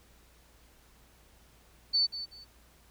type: tone with echo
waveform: sine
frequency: 4507 Hz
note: C#8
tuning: 28 cents sharp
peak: -23 dBFS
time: 1.93-2.07 s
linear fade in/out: 20 ms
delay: 190 ms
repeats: 2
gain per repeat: -12 dB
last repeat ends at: 2.45 s
effects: added 58 Hz sine -62 dBFS peak until 2.9 s + pink hiss -62 dBFS RMS until 2.9 s